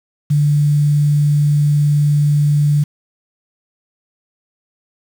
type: tone with quantisation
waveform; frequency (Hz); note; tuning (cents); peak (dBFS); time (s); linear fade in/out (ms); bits
sine; 146.83; D3; 0; -10; 0.3-2.84; 10; 6
effects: none